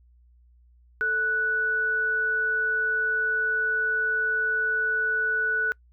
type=tone pair together; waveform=sine; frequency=440 / 1480 Hz; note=A4 / F#6; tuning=0 / 0 cents; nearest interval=octave + major sixth; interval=2100 cents; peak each=-34 / -22 dBFS; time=1.01-5.72 s; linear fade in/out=0 ms; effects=noise-tail reverb RT60 0.1 s tail -25 dB re dry + added 60 Hz sine -54 dBFS peak until 5.92 s